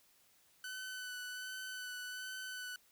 sawtooth tone with vibrato, 1503 Hz, F#6, 27 cents sharp, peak -39 dBFS, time 0.64-2.76 s, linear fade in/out 2 ms, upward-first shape sine, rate 1.3 Hz, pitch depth 18 cents each way, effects white hiss -69 dBFS RMS until 2.91 s

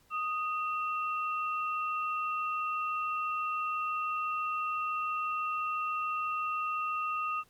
sine tone pair together, 1242.6 / 2707 Hz, D#6 / E7, -3 / +45 cents, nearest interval octave + minor second, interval 1348 cents, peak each -31 / -38 dBFS, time 0.1-7.44 s, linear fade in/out 50 ms, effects pink hiss -66 dBFS RMS until 7.49 s + Opus 48 kbps

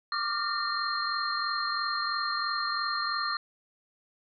sine tone cluster, 1150 / 1193 / 1396 / 1821 / 4191 Hz, D6 / D6 / F6 / A#6 / C8, -37 / +27 / -1 / -41 / +2 cents, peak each -37 / -32 / -36 / -36 / -33 dBFS, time 0.12-3.37 s, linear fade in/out 2 ms, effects none

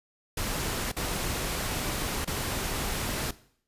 pink noise with dropouts, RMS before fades -31 dBFS, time 0.37-3.31 s, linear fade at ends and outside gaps 5 ms, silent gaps 0.918-0.965 / 2.247-2.274 s, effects noise-tail reverb RT60 0.6 s tail -18 dB re dry + resampled to 32000 Hz

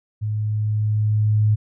sine tone with level ramp, 106.7 Hz, G#2, 47 cents sharp, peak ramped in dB -21 to -13 dBFS, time 0.21-1.56 s, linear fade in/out 20 ms, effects none

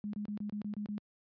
sine tone bursts, 207.7 Hz, G#3, in tune, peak -35 dBFS, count 8, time 0.04-0.98 s, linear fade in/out 0 ms, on 93 ms, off 28 ms, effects high-pass 100 Hz 12 dB/octave + resampled to 11025 Hz

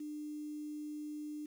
sine tone with quantisation, 300 Hz, D4, 37 cents sharp, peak -40 dBFS, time 0-1.46 s, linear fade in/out 5 ms, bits 10, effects none

